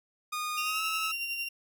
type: tone with pitch glide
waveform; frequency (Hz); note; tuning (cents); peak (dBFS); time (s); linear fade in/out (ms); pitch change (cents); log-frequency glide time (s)
sawtooth; 1228 to 1298; D#6 to E6; -23 to -27; -28; 0.32-1.12; 10; +96; 0.61-0.82
type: tone with tremolo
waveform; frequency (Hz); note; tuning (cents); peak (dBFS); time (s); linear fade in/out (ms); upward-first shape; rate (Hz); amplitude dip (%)
35% pulse; 2766; F7; -17; -29; 0.57-1.49; 10; sine; 11; 40
effects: none